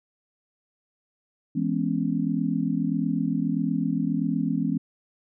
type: chord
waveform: sine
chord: C# minor seventh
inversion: first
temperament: just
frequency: 166.31 / 207.9 / 249.5 / 277.2 Hz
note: E3 / G#3 / B3 / C#4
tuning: +16 / +2 / +18 / 0 cents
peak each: -28 dBFS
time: 1.55-4.78 s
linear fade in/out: 10 ms
effects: none